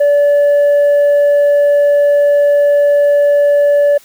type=tone; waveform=sine; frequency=577 Hz; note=D5; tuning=31 cents flat; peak=-4 dBFS; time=0-3.98 s; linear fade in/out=10 ms; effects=tanh soft clip ceiling -6 dBFS + white hiss -44 dBFS RMS until 4.04 s